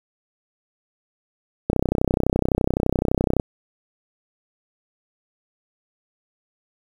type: click train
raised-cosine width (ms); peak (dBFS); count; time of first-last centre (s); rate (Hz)
2; -5; 55; 1.7-3.398; 31.8
effects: 7-bit